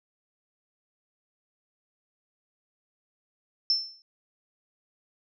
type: tone with exponential decay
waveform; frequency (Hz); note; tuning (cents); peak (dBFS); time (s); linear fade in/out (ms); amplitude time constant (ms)
sine; 5330; E8; +18; -18; 3.7-4.02; 1; 68
effects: none